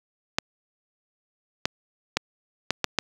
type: clicks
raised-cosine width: 0.2 ms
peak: -4 dBFS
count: 6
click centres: 0.385 / 1.655 / 2.17 / 2.706 / 2.843 / 2.987 s
effects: high-pass 80 Hz 12 dB/octave + 7-bit